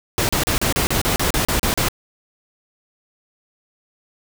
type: noise bursts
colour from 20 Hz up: pink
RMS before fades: -19 dBFS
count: 12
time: 0.18-1.885 s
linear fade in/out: 0 ms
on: 110 ms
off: 35 ms
effects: none